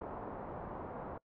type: low-pass noise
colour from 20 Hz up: white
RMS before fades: -44 dBFS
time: 0.01-1.18 s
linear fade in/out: 5 ms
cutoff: 1000 Hz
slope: 24 dB/octave
effects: noise-tail reverb RT60 0.1 s tail -23 dB re dry